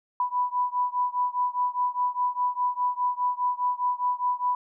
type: beating tone pair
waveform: sine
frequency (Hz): 987.8 / 992.7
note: B5 / B5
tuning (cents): 0 / +9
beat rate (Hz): 4.9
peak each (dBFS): -26 / -27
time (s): 0.2-4.55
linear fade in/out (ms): 2
effects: none